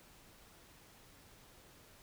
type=silence; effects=pink hiss -61 dBFS RMS until 2.02 s